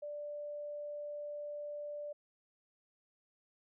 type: tone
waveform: sine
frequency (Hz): 588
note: D5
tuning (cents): +2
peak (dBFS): -40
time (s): 0.02-2.13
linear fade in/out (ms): 10
effects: none

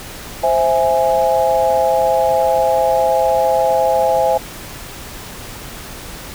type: chord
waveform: sine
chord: C augmented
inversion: none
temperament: equal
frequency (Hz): 523.3 / 659.3 / 830.6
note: C5 / E5 / G#5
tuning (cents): 0 / 0 / 0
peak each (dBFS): -16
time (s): 0.43-4.38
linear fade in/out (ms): 10
effects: pink hiss -32 dBFS RMS until 6.34 s

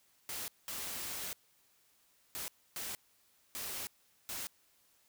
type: noise bursts at uneven times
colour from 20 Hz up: white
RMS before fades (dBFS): -41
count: 6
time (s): 0.29-0.48 / 0.68-1.33 / 2.35-2.48 / 2.76-2.95 / 3.55-3.87 / 4.29-4.47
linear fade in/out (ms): 0
effects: white hiss -70 dBFS RMS until 5.08 s

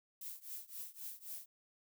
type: noise with tremolo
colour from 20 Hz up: violet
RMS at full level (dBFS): -44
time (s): 0.21-1.46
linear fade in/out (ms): 5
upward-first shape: triangle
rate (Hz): 3.8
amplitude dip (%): 95
effects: none

